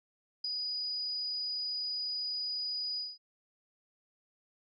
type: tone with ADSR envelope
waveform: sine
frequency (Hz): 4934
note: D#8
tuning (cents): -15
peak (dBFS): -29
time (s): 0.44-3.18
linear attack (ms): 7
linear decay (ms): 4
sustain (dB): -4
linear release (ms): 200
effects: none